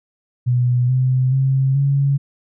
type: tone with pitch steps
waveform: sine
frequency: 123.47 / 128.56 / 133.87 / 139.39 Hz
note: B2 / C3 / C3 / C#3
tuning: 0 / -30 / +40 / +10 cents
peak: -13 dBFS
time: 0.46-2.18 s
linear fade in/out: 20 ms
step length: 430 ms
effects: none